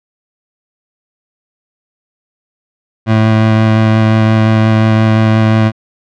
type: tone with vibrato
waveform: 25% pulse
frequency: 110 Hz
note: A2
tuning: in tune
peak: -3 dBFS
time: 3.06-5.72 s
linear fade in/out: 50 ms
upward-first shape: sine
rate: 5.7 Hz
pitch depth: 10 cents each way
effects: low-pass 3000 Hz 12 dB/octave